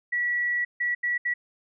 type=tone bursts at uneven times; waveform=sine; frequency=1939 Hz; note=B6; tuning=32 cents flat; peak=-23 dBFS; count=4; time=0.12-0.65 / 0.8-0.95 / 1.03-1.18 / 1.25-1.34 s; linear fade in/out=10 ms; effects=none